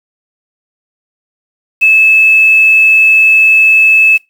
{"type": "tone with quantisation", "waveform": "sine", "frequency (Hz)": 2608, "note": "E7", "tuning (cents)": -19, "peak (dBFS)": -3, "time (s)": [1.81, 4.18], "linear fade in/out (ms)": 20, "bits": 5, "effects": ["noise-tail reverb RT60 0.2 s tail -19 dB re dry"]}